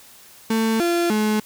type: tone with pitch steps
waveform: 35% pulse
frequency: 223.3 / 343.9 / 213.8 Hz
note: A3 / F4 / A3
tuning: +26 / -27 / -49 cents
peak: -16 dBFS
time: 0.5-1.4 s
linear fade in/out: 5 ms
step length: 300 ms
effects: white hiss -47 dBFS RMS until 1.45 s